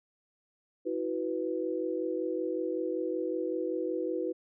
sine chord, E suspended second, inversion none, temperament equal with one note detuned, 324.7 / 370 / 493.9 Hz, E4 / F#4 / B4, -26 / 0 / 0 cents, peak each -34 dBFS, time 0.85-4.33 s, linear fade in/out 20 ms, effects none

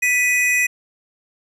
square tone pair together, 1975 / 2502 Hz, B6 / D#7, 0 / +9 cents, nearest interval major third, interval 409 cents, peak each -19 / -18 dBFS, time 0.02-0.67 s, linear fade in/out 10 ms, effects low-pass 12000 Hz 12 dB/octave

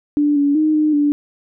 sine tone with pitch steps, 293.3 / 285.3 / 309.3 / 305.3 / 291.7 Hz, D4 / C#4 / D#4 / D#4 / D4, -2 / +50 / -10 / -33 / -12 cents, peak -12 dBFS, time 0.17-1.12 s, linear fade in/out 0 ms, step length 190 ms, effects none

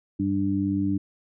harmonic tone, 98 Hz, G2, in tune, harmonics 1 / 2 / 3, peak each -30 / -27 / -24 dBFS, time 0.19-0.98 s, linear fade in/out 10 ms, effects none

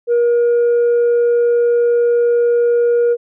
sine tone, 475.6 Hz, A#4, 35 cents sharp, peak -8 dBFS, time 0.07-3.17 s, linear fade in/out 50 ms, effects tanh soft clip ceiling -9 dBFS

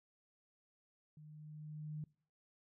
sine tone with level ramp, 152.3 Hz, D#3, 37 cents flat, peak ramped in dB -54 to -40 dBFS, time 1.17-2.04 s, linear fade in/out 2 ms, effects noise-tail reverb RT60 0.5 s tail -24 dB re dry

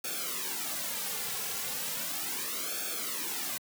white noise with flanger, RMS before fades -35 dBFS, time 0.04-3.58 s, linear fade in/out 5 ms, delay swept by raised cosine 1 to 3.3 ms, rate 0.36 Hz, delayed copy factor -0.9, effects high-pass 150 Hz 12 dB/octave

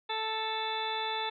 harmonic tone, 440.1 Hz, A4, in tune, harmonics 1 / 2 / 3 / 4 / 5 / 6 / 8 / 9, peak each -40 / -34 / -43 / -42 / -44 / -43 / -37 / -44 dBFS, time 0.09-1.3 s, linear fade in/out 10 ms, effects none

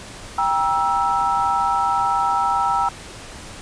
sine chord, E diminished, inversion first, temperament just, 791.1 / 949.3 / 1318.5 Hz, G5 / Bb5 / E6, +16 / +31 / 0 cents, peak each -21 dBFS, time 0.38-2.89 s, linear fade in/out 5 ms, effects pink hiss -37 dBFS RMS until 3.61 s + resampled to 22050 Hz

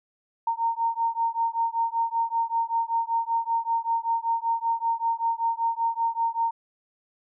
sine beating tone pair, 917 / 922.2 Hz, A#5 / A#5, -29 / -19 cents, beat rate 5.2 Hz, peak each -26 dBFS, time 0.47-6.51 s, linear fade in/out 5 ms, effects none

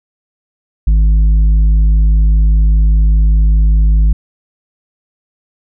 triangle tone with tanh clipping, 52.5 Hz, G#1, 19 cents sharp, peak -7 dBFS, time 0.87-4.13 s, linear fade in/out 5 ms, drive 10 dB, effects none

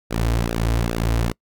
sawtooth tone with flanger, 57.2 Hz, A#1, 32 cents flat, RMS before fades -21 dBFS, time 0.1-1.33 s, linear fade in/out 20 ms, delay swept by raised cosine 0.93 to 5.53 ms, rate 2.4 Hz, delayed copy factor -0.85, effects noise-tail reverb RT60 0.1 s tail -26 dB re dry

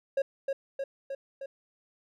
triangle tone with echo, 546 Hz, C#5, 26 cents flat, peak -22 dBFS, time 0.17-0.22 s, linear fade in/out 5 ms, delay 310 ms, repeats 4, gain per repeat -3 dB, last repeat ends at 1.46 s, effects none

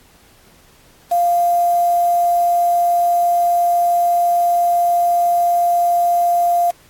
sine tone with quantisation, 697 Hz, F5, 4 cents flat, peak -12 dBFS, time 1.11-6.71 s, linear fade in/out 10 ms, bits 5, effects pink hiss -50 dBFS RMS until 6.89 s + AAC 64 kbps

